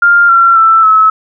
sine tone with pitch steps, 1400 / 1364.1 / 1329.1 / 1295 Hz, F6 / F6 / E6 / E6, +4 / -41 / +14 / -31 cents, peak -3 dBFS, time 0.02-1.1 s, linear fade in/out 5 ms, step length 270 ms, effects none

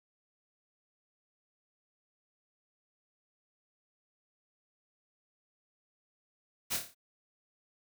white noise with echo, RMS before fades -33 dBFS, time 6.7-6.78 s, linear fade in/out 20 ms, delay 28 ms, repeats 6, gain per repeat -5 dB, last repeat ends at 6.948 s, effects none

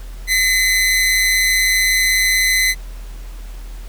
sawtooth tone with amplitude modulation, 2029 Hz, B6, 46 cents sharp, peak -7 dBFS, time 0.27-2.75 s, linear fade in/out 50 ms, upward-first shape sine, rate 195 Hz, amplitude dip 55%, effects added 41 Hz sine -28 dBFS peak until 3.88 s + pink hiss -44 dBFS RMS until 3.88 s

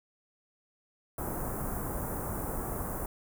pink band-stop noise, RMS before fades -35 dBFS, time 1.18-3.06 s, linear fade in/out 2 ms, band 1300 to 10000 Hz, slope 24 dB/octave, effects none

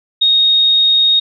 sine tone, 3729 Hz, A#7, in tune, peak -8 dBFS, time 0.21-1.2 s, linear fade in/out 10 ms, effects none

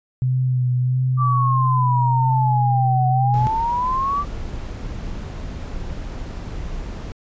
sine tone with vibrato, 126.8 Hz, B2, 46 cents sharp, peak -16 dBFS, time 0.22-3.47 s, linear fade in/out 0 ms, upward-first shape sine, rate 1.5 Hz, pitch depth 28 cents each way
sine exponential two-way sweep, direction down then up, 1176 to 742 to 1176 Hz, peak -18 dBFS, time 1.17-4.25 s, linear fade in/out 50 ms, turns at 3.07 s
brown noise, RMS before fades -29 dBFS, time 3.34-7.12 s, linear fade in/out 0 ms
effects resampled to 16000 Hz

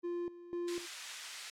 triangle tone with tremolo, 348 Hz, F4, 6 cents flat, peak -33 dBFS, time 0.03-0.87 s, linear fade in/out 20 ms, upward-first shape square, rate 2 Hz, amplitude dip 80%
pink high-pass noise, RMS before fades -45 dBFS, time 0.68-1.5 s, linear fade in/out 2 ms, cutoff 2000 Hz, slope 12 dB/octave
effects low-pass 8000 Hz 12 dB/octave + AAC 64 kbps

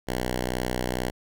5% pulse tone, 62.2 Hz, B1, 13 cents sharp, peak -15 dBFS, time 0.07-1.11 s, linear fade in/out 20 ms, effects none

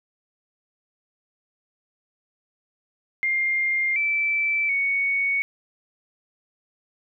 sine tone with pitch steps, 2112 / 2324 / 2226 Hz, C7 / D7 / C#7, +16 / -19 / +7 cents, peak -20 dBFS, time 3.23-5.42 s, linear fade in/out 0 ms, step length 730 ms, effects none

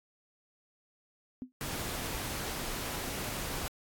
sine tone with exponential decay, 253.7 Hz, B3, 47 cents sharp, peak -33 dBFS, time 1.42-1.52 s, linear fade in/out 0 ms, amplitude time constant 20 ms
pink noise, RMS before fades -37 dBFS, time 1.61-3.68 s, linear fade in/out 0 ms
effects AAC 64 kbps

